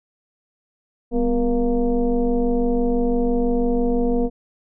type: tone with frequency modulation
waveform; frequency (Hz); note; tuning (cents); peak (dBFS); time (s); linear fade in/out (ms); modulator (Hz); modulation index
sine; 248; B3; +7; -16; 1.11-4.3; 50; 225; 1.3
effects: none